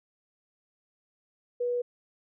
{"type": "tone", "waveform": "sine", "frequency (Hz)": 486.9, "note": "B4", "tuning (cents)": -25, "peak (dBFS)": -26, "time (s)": [1.6, 1.82], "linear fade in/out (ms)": 10, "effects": []}